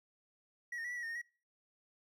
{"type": "tone with pitch steps", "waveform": "triangle", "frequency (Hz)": [1925, 1837, 1943, 1959, 1921, 1829, 1846, 1915], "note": ["B6", "A#6", "B6", "B6", "B6", "A#6", "A#6", "A#6"], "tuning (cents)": [-45, -26, -29, -15, -48, -33, -17, 46], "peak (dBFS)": -37, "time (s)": [0.72, 1.216], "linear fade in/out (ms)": 5, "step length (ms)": 62, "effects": ["noise-tail reverb RT60 0.4 s tail -26 dB re dry"]}